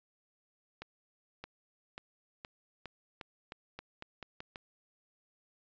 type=accelerating click train; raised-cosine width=0.3 ms; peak=-27 dBFS; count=12; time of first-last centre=0.82-4.558 s; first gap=620 ms; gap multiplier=0.87; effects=resampled to 16000 Hz